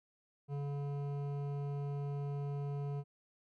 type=tone with hard clipping; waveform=sine; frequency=142.3 Hz; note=C#3; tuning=46 cents sharp; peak=-38 dBFS; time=0.48-3.04 s; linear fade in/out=50 ms; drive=12 dB; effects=none